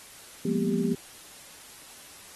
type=tone cluster; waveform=sine; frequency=173.5 / 203.2 / 230.9 / 248.1 / 395.1 Hz; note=F3 / G#3 / A#3 / B3 / G4; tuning=-11 / -38 / -16 / +8 / +14 cents; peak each=-30 dBFS; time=0.45-0.95 s; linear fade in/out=5 ms; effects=white hiss -48 dBFS RMS until 2.35 s + AAC 32 kbps